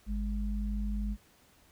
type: tone pair together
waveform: sine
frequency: 51.22 / 207.7 Hz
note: G#1 / G#3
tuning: -23 / 0 cents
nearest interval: 2 octaves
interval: 2423 cents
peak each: -31 / -36 dBFS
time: 0.06-1.17 s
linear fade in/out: 50 ms
effects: pink hiss -63 dBFS RMS until 1.71 s